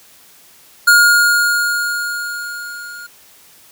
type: tone with level ramp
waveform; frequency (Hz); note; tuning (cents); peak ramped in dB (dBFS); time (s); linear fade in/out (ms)
square; 1425; F6; +34; -6 to -31; 0.87-3.07; 10
effects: white hiss -46 dBFS RMS until 3.71 s + high-pass 60 Hz 12 dB/octave